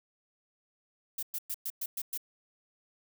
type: noise bursts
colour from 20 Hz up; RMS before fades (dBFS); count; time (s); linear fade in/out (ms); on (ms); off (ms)
violet; -35; 7; 1.18-2.176; 5; 48; 110
effects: none